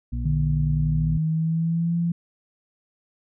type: harmonic tone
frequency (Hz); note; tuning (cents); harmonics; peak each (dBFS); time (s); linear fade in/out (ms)
60; B1; -49; 1 / 2 / 4; -26 / -30 / -34; 0.12-1.18; 10
type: tone with pitch glide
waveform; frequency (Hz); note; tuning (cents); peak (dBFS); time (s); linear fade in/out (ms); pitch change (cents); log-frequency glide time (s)
sine; 149.9 to 170.21; D3 to F3; +36 to -44; -20; 0.25-2.12; 5; +220; 0.71-1.96
effects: none